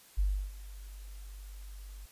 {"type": "tone with ADSR envelope", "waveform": "sine", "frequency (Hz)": 49, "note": "G1", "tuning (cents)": 0, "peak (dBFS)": -24, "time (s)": [0.17, 2.06], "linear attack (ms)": 21, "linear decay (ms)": 320, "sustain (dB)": -19, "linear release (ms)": 10, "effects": ["white hiss -58 dBFS RMS until 2.11 s", "resampled to 32000 Hz"]}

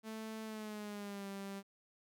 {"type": "tone with pitch glide", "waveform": "sawtooth", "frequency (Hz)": [220, 197.13], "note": ["A3", "G3"], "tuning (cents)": [0, 10], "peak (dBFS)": -39, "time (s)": [0.03, 1.63], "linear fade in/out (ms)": 50, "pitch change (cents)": -190, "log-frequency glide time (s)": [0.44, 1.27], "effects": []}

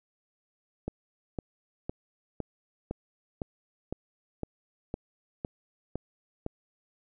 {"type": "click train", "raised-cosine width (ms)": 2, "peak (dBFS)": -19, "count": 12, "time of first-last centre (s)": [0.88, 6.464], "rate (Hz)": 1.97, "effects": []}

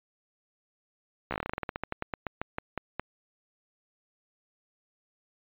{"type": "slowing click train", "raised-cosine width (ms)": 0.5, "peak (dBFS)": -16, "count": 23, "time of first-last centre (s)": [1.31, 2.996], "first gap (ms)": 14, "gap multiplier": 1.14, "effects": ["resampled to 8000 Hz"]}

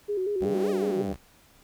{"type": "tone with vibrato", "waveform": "sine", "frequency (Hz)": 392, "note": "G4", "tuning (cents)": 0, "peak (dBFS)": -25, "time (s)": [0.08, 1.03], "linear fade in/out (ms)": 20, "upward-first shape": "square", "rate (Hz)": 5.4, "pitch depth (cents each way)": 86}
{"type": "exponential two-way sweep", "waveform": "sawtooth", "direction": "up then down", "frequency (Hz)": [59, 648, 59], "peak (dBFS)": -33, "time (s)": [0.4, 1.17], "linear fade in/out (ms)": 20, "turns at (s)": 0.7}
{"type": "harmonic tone", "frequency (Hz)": 98, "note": "G2", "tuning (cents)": 0, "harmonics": [2, 3, 4, 5, 6, 7, 8], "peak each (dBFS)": [-31, -35, -37, -39, -41, -42, -43], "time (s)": [0.41, 1.14], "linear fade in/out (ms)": 20}
{"effects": ["pink hiss -58 dBFS RMS until 1.63 s"]}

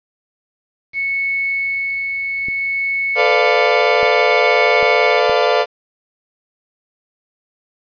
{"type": "tone with tremolo", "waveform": "sine", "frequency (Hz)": 2207, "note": "C#7", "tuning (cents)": -8, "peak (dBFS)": -16, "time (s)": [0.93, 5.21], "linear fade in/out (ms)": 50, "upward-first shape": "sine", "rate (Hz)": 0.6, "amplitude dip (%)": 30}
{"type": "clicks", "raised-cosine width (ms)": 3, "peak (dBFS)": -19, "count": 4, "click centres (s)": [2.485, 4.03, 4.828, 5.296]}
{"type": "chord", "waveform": "35% pulse", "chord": "B half-diminished seventh", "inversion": "third", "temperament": "equal with one note detuned", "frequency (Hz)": [440, 501.1, 587.3, 698.5], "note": ["A4", "B4", "D5", "F5"], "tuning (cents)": [0, 25, 0, 0], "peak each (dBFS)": -16, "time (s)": [3.15, 5.66], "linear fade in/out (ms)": 50}
{"effects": ["resampled to 11025 Hz", "7-bit"]}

